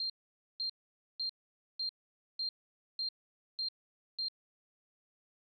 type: tone bursts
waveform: sine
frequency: 4186 Hz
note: C8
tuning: in tune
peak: -33 dBFS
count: 8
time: 0-4.284 s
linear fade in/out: 2 ms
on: 98 ms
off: 500 ms
effects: none